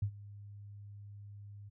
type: tone with ADSR envelope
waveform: sine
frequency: 101.9 Hz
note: G#2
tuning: 32 cents flat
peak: -28 dBFS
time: 0.02-1.7 s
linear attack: 6 ms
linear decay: 77 ms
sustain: -19 dB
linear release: 20 ms
effects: none